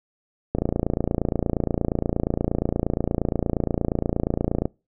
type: click train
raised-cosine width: 2 ms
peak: -8 dBFS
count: 118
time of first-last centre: 0.55-4.655 s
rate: 28.5 Hz
effects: noise-tail reverb RT60 0.3 s tail -26 dB re dry